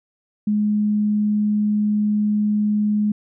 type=tone; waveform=sine; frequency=209.7 Hz; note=G#3; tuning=17 cents sharp; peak=-16 dBFS; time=0.47-3.12 s; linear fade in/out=5 ms; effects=none